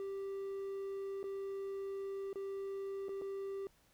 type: tone with dropouts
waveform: triangle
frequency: 392 Hz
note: G4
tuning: in tune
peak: -37 dBFS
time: 0-3.67 s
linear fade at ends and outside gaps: 1 ms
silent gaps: 1.23-1.24 / 2.33-2.357 / 3.084-3.091 / 3.214-3.219 s
effects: pink hiss -70 dBFS RMS until 3.93 s